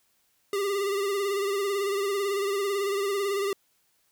square tone with vibrato, 398.8 Hz, G4, 30 cents sharp, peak -26 dBFS, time 0.53-3.53 s, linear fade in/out 2 ms, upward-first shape sine, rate 18 Hz, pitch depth 50 cents each way, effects white hiss -69 dBFS RMS until 4.11 s

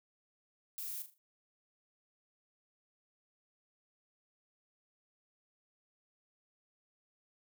violet noise with echo, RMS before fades -42 dBFS, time 0.78-1.02 s, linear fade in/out 0 ms, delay 40 ms, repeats 4, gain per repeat -9 dB, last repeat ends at 1.18 s, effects none

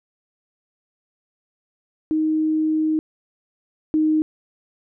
sine tone pair in turn, 312.5 / 310.7 Hz, D#4 / D#4, +8 / -2 cents, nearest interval unison, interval 10 cents, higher first, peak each -17 / -15 dBFS, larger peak second, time 2.11-2.99 / 3.94-4.22 s, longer first, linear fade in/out 0 ms, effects none

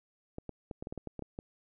clicks, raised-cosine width 2 ms, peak -26 dBFS, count 11, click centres 0.384 / 0.493 / 0.712 / 0.825 / 0.871 / 0.925 / 0.977 / 1.073 / 1.193 / 1.223 / 1.389 s, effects none

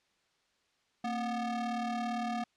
square ring-modulated tone, 246.9 Hz, B3, in tune, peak -30 dBFS, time 1.04-2.44 s, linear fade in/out 5 ms, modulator 475 Hz, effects white hiss -73 dBFS RMS until 2.56 s + low-pass 5000 Hz 12 dB/octave

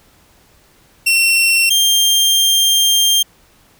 sawtooth tone pair in turn, 2715 / 3189 Hz, F7 / G7, -50 / +29 cents, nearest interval minor third, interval 279 cents, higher second, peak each -7 dBFS, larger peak neither, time 1.06-1.7 / 1.7-3.23 s, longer second, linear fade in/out 10 ms, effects pink hiss -51 dBFS RMS until 3.79 s

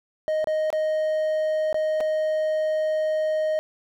triangle tone with dropouts, 622.3 Hz, D#5, in tune, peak -19 dBFS, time 0.28-3.59 s, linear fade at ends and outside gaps 0 ms, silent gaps 0.443-0.472 / 0.703-0.728 / 1.728-1.744 / 2.004-2.008 s, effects none

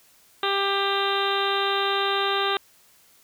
harmonic tone with a mistuned harmonic, 395.7 Hz, G4, 16 cents sharp, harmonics 1 / 2 / 3 / 4 / 5 / 6 / 7 / 8 / 9 / 10, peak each -27 / -29 / -27 / -31 / -36 / -38 / -34 / -33 / -30 / -35 dBFS, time 0.43-2.57 s, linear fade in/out 2 ms, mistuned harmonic 9, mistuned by +31 cents, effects white hiss -57 dBFS RMS until 3.23 s

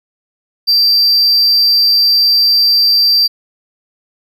triangle tone with amplitude modulation, 4699 Hz, D8, in tune, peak -5 dBFS, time 0.67-3.28 s, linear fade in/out 20 ms, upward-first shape sine, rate 269 Hz, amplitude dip 25%, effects none

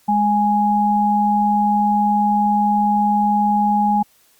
sine tone pair together, 207.7 / 830.8 Hz, G#3 / G#5, 0 / 0 cents, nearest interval 2 octaves, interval 2400 cents, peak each -18 / -15 dBFS, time 0.08-4.03 s, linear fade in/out 10 ms, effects white hiss -56 dBFS RMS until 4.39 s + Opus 48 kbps

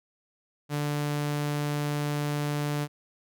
sawtooth tone, 146.83 Hz, D3, in tune, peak -23 dBFS, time 0.69-2.88 s, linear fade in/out 50 ms, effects none

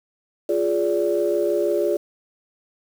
sine chord, D diminished, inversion first, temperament equal with one note detuned, 349.2 / 415.3 / 579.2 Hz, F4 / Ab4 / D5, 0 / 0 / -24 cents, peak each -22 dBFS, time 0.49-1.97 s, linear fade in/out 5 ms, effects tanh soft clip ceiling -9 dBFS + 7-bit

